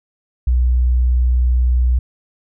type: tone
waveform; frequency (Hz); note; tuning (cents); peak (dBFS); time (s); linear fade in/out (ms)
sine; 61.74; B1; 0; -11; 0.47-1.99; 5
effects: none